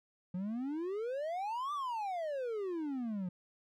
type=exponential two-way sweep; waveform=triangle; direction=up then down; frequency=174.61 to 1200 to 174.61 Hz; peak=-33 dBFS; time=0.34-3.29 s; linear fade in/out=5 ms; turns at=1.73 s; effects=none